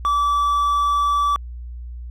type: tone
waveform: triangle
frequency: 1155 Hz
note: D6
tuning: 29 cents flat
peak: -14 dBFS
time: 0.05-1.36 s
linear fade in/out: 0 ms
effects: added 60 Hz sine -30 dBFS peak until 2.1 s